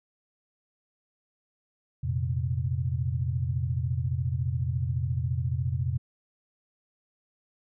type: chord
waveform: sine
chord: F suspended fourth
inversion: none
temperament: equal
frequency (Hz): 87.31 / 116.54 / 130.81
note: F2 / Bb2 / C3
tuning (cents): 0 / 0 / 0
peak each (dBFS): -30 / -31 / -29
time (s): 2.03-5.98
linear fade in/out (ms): 10
effects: none